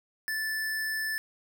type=tone; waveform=square; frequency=1753 Hz; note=A6; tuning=7 cents flat; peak=-30 dBFS; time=0.28-1.18 s; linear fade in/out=0 ms; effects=none